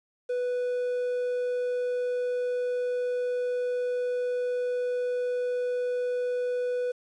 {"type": "tone with quantisation", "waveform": "triangle", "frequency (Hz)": 494.2, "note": "B4", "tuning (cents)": 1, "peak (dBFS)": -24, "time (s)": [0.29, 6.92], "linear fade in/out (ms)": 10, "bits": 9, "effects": ["resampled to 22050 Hz"]}